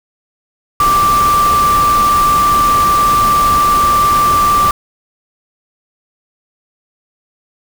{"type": "tone in noise", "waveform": "sine", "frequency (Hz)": 1174.7, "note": "D6", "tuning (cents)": 0, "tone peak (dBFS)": -8, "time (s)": [0.8, 4.71], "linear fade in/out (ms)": 2, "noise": "pink", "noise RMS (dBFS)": -20, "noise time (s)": [0.8, 4.71], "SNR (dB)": 9, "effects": []}